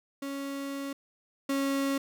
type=tone pair in turn; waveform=35% pulse; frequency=277.2 / 275 Hz; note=C#4 / C#4; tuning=0 / -14 cents; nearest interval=unison; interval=14 cents; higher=first; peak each=-32 / -25 dBFS; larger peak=second; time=0.22-0.93 / 1.49-1.98 s; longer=first; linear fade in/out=5 ms; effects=none